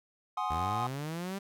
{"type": "chord", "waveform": "triangle", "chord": "Ab dominant seventh", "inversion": "third", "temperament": "equal with one note detuned", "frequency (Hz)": [740, 830.6, 1050.1, 1244.5], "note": ["Gb5", "Ab5", "C6", "Eb6"], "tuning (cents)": [0, 0, 6, 0], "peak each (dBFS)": -34, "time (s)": [0.37, 0.87], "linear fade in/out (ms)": 5}
{"type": "linear sweep", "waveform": "sawtooth", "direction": "up", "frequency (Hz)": [73.42, 200.4], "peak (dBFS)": -31, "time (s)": [0.5, 1.39], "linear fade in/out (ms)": 10}
{"effects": []}